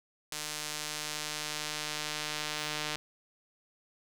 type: tone with band-pass filter sweep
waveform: sawtooth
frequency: 151.2 Hz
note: D#3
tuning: 49 cents flat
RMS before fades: -37 dBFS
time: 0.32-2.96 s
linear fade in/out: 0 ms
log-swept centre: 7000 to 3900 Hz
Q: 0.76
effects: 9-bit